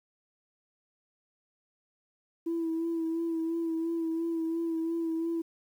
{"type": "tone with vibrato", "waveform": "sine", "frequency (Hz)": 329.6, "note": "E4", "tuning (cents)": 0, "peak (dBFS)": -27, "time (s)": [2.46, 5.42], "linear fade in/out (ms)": 10, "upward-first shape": "sine", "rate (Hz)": 2.9, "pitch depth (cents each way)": 28, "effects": ["tanh soft clip ceiling -25 dBFS", "10-bit"]}